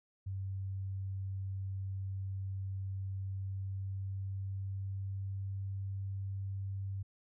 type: tone with pitch glide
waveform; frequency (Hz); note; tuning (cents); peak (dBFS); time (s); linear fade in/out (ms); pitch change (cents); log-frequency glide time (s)
sine; 96.4 to 97.52; G2 to G2; -28 to -8; -36; 0.26-7.03; 10; +20; 3.13-5.58
effects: none